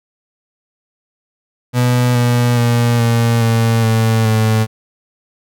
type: tone with pitch steps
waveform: 35% pulse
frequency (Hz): 123.47 / 121.14 / 118.85 / 116.61 / 114.41 / 112.25 / 110.13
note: B2 / B2 / A#2 / A#2 / A#2 / A2 / A2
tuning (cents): 0 / -33 / +34 / +1 / -32 / +35 / +2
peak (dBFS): -9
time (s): 1.73-4.67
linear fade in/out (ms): 50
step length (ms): 420
effects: none